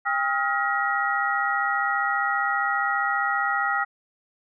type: tone cluster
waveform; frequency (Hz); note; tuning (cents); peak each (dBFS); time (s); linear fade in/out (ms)
sine; 801 / 1271 / 1406 / 1907; G5 / D#6 / F6 / A#6; +37 / +36 / +11 / +39; -27; 0.05-3.85; 20
effects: none